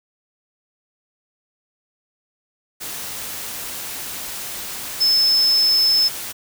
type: tone in noise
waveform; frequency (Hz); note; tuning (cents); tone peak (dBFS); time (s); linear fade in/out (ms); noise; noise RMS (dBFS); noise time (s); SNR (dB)
sine; 5240; E8; -11; -13; 5-6.09; 20; white; -30; 2.8-6.33; +14
effects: none